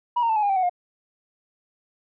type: tone with pitch steps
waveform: sine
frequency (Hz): 965 / 924.1 / 884.9 / 847.4 / 811.5 / 777.1 / 744.1 / 712.6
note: B5 / A#5 / A5 / G#5 / G#5 / G5 / F#5 / F5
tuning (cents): -40 / -15 / +10 / +35 / -40 / -15 / +10 / +35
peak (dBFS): -17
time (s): 0.16-0.696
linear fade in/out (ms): 10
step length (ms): 67
effects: tanh soft clip ceiling -16 dBFS